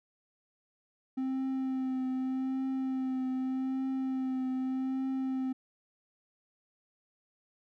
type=tone with vibrato; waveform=triangle; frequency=261.6 Hz; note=C4; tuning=in tune; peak=-28 dBFS; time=1.17-5.53 s; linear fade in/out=10 ms; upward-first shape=triangle; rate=0.83 Hz; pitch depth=23 cents each way; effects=none